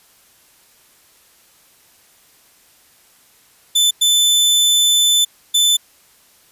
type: tone bursts at uneven times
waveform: sawtooth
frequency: 3520 Hz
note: A7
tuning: in tune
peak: -8 dBFS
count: 3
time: 3.75-3.91 / 4.01-5.25 / 5.54-5.77 s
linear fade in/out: 10 ms
effects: white hiss -52 dBFS RMS until 6.51 s + resampled to 32000 Hz